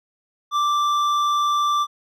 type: tone with hard clipping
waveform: sine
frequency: 1174.7 Hz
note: D6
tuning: in tune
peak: -19 dBFS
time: 0.51-1.87 s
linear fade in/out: 50 ms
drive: 8 dB
effects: none